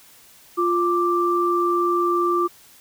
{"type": "tone pair together", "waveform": "sine", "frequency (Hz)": [349.7, 1176.2], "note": ["F4", "D6"], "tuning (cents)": [2, 2], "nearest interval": "octave + major sixth", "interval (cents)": 2100, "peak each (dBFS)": -20, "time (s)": [0.57, 2.48], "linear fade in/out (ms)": 20, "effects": ["white hiss -50 dBFS RMS until 2.8 s"]}